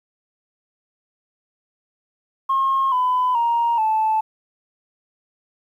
sine tone with pitch steps, 1076 / 1003.9 / 936.7 / 874 Hz, C6 / B5 / A#5 / A5, +48 / +28 / +8 / -12 cents, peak -15 dBFS, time 2.49-4.21 s, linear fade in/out 10 ms, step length 430 ms, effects tanh soft clip ceiling -12 dBFS + 9-bit

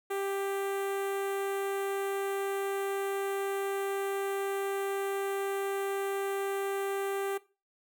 sawtooth tone with notch filter, 394 Hz, G4, 9 cents sharp, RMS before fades -33 dBFS, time 0.1-7.38 s, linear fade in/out 10 ms, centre 4900 Hz, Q 0.83, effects noise-tail reverb RT60 0.3 s tail -18 dB re dry

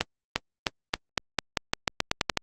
accelerating click train, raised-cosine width 0.2 ms, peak -5 dBFS, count 14, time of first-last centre 0.01-2.373 s, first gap 350 ms, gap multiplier 0.88, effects Opus 32 kbps

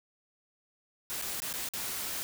white noise with dropouts, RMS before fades -36 dBFS, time 1.1-2.23 s, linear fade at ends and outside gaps 0 ms, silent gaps 1.215-1.222 / 1.402-1.42 / 1.528-1.538 / 1.688-1.736 s, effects none

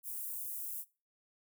white high-pass noise, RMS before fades -41 dBFS, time 0.03-0.85 s, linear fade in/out 50 ms, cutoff 9800 Hz, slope 24 dB/octave, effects noise-tail reverb RT60 0.3 s tail -20 dB re dry

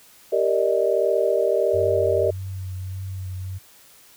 sine chord, Eb major seventh, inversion first, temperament equal with one note detuned, 392 / 466.2 / 587.3 / 628.8 Hz, G4 / Bb4 / D5 / Eb5, 0 / 0 / 0 / +18 cents, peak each -23 dBFS, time 0.32-2.31 s, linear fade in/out 10 ms
sine tone with vibrato, 94 Hz, F#2, 28 cents sharp, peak -28 dBFS, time 1.73-3.59 s, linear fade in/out 20 ms, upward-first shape triangle, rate 1.7 Hz, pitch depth 33 cents each way
effects white hiss -51 dBFS RMS until 4.16 s

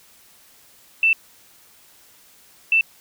sine tone bursts at uneven times, 2665 Hz, E7, 18 cents sharp, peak -13 dBFS, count 2, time 1.03-1.13 / 2.72-2.81 s, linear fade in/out 2 ms, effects white hiss -52 dBFS RMS until 3 s

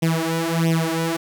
sawtooth tone with flanger, 164.3 Hz, E3, 5 cents flat, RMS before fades -21 dBFS, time 0.02-1.17 s, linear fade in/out 10 ms, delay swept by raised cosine 0.34 to 4.04 ms, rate 1.5 Hz, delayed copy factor +0.95, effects 8-bit

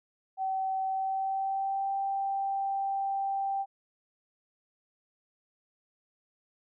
sine tone with pitch glide, 765 to 784.7 Hz, G5 to G5, -42 to +2 cents, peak -28 dBFS, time 0.37-3.66 s, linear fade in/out 50 ms, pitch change +44 cents, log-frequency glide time 0.85-1.92 s, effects none

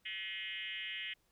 sine tone with frequency modulation, 2519 Hz, D#7, 21 cents sharp, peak -39 dBFS, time 0.05-1.14 s, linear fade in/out 10 ms, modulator 199 Hz, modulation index 3.5, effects pink hiss -75 dBFS RMS until 1.31 s

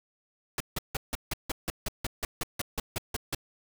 pink noise bursts, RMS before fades -31 dBFS, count 16, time 0.58-3.348 s, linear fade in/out 2 ms, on 23 ms, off 160 ms, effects none

